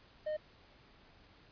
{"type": "tone", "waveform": "triangle", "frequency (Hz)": 613, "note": "D#5", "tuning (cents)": -26, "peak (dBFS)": -32, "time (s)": [0.26, 0.37], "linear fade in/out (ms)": 10, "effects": ["pink hiss -62 dBFS RMS until 1.51 s", "resampled to 11025 Hz"]}